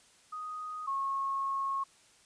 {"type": "tone pair in turn", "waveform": "sine", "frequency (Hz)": [1246, 1091], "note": ["D#6", "C#6"], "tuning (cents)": [2, -28], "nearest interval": "major second", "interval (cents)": 230, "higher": "first", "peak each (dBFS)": [-37, -30], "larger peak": "second", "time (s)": [[0.32, 0.87], [0.87, 1.84]], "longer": "second", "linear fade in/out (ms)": 10, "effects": ["white hiss -62 dBFS RMS until 2.25 s", "resampled to 22050 Hz"]}